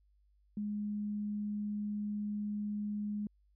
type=tone; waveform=sine; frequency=208 Hz; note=G#3; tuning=3 cents sharp; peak=-34 dBFS; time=0.57-3.27 s; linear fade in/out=2 ms; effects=added 50 Hz sine -66 dBFS peak until 3.55 s